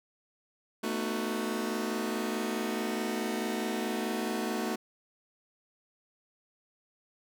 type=chord; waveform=sawtooth; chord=B dominant seventh; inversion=third; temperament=just; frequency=222.2 / 246.9 / 308.7 / 370.4 Hz; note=A3 / B3 / D#4 / F#4; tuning=+17 / 0 / -14 / +2 cents; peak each=-30 / -34 / -34 / -32 dBFS; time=0.83-4.76 s; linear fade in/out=10 ms; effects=none